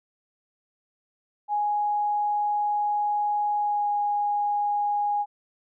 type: tone with pitch glide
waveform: sine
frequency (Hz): 830.6 to 824.4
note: G#5 to G#5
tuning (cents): 0 to -13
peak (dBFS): -22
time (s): 1.48-5.26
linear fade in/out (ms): 50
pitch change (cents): -13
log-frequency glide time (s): 3.58-3.91
effects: none